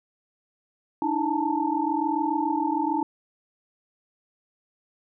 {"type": "tone cluster", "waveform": "sine", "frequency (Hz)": [295.3, 322.2, 865, 906], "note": ["D4", "E4", "A5", "A#5"], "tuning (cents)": [10, -39, -30, -50], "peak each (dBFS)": -28, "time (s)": [1.02, 3.03], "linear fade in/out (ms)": 2, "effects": []}